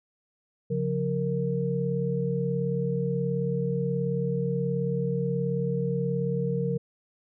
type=tone cluster; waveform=sine; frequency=138.9 / 177.5 / 464.4 Hz; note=C#3 / F3 / A#4; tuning=+4 / +28 / -7 cents; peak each=-29 dBFS; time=0.7-6.78 s; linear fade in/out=10 ms; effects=none